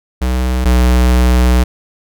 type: tone pair in turn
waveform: square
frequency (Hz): 63 / 61.88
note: B1 / B1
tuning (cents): +35 / +4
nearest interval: unison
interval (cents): 31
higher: first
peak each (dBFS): -13 / -8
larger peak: second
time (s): 0.21-0.65 / 0.65-1.64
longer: second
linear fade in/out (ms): 10
effects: none